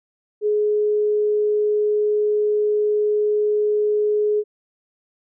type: tone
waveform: sine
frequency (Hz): 420.4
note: G#4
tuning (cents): +21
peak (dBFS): -16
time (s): 0.41-4.44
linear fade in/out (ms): 50
effects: none